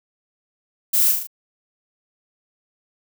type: noise with echo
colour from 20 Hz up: violet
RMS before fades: -18 dBFS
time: 0.93-1.12 s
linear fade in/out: 10 ms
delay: 38 ms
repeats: 4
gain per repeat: -4 dB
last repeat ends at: 1.272 s
effects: none